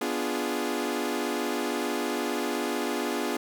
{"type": "chord", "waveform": "sawtooth", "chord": "B diminished seventh", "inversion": "none", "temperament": "equal", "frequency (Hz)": [246.9, 293.7, 349.2, 415.3], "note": ["B3", "D4", "F4", "Ab4"], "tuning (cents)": [0, 0, 0, 0], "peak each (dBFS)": -29, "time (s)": [0.01, 3.37], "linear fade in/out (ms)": 5, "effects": []}